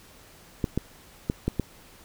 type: clicks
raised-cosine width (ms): 3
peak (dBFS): -11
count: 5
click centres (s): 0.642 / 0.776 / 1.299 / 1.48 / 1.597
effects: pink hiss -52 dBFS RMS until 2.04 s